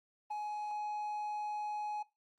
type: tone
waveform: triangle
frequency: 840 Hz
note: G#5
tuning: 19 cents sharp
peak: -34 dBFS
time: 0.3-2.03 s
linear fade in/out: 10 ms
effects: noise-tail reverb RT60 0.2 s tail -17 dB re dry + Opus 24 kbps